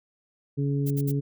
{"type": "harmonic tone", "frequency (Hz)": 140.9, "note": "C#3", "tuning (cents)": 29, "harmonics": [1, 2, 3], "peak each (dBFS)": [-24, -30, -34], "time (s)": [0.57, 1.21], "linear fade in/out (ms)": 20}
{"type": "noise bursts", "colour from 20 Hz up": "violet", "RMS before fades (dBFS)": -37, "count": 3, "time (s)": [0.86, 1.118], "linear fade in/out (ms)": 10, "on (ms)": 48, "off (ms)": 57}
{"effects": []}